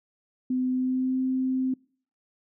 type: tone with pitch glide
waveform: sine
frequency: 255.1 to 259.7 Hz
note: C4 to C4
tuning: -44 to -13 cents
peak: -23 dBFS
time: 0.5-1.74 s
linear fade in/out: 5 ms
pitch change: +31 cents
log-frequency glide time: 0.7-1.2 s
effects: noise-tail reverb RT60 0.5 s tail -26 dB re dry